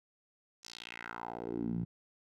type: tone with band-pass filter sweep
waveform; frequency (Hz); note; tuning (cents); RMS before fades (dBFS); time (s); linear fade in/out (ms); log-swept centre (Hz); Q
10% pulse; 58.27; A#1; 0; -40; 0.63-1.85; 10; 6000 to 140; 3.1
effects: none